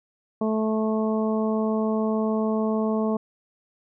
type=harmonic tone; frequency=218.3 Hz; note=A3; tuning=13 cents flat; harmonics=1 / 2 / 3 / 4 / 5; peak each=-23 / -27 / -30 / -36 / -35 dBFS; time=0.41-3.17 s; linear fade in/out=5 ms; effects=none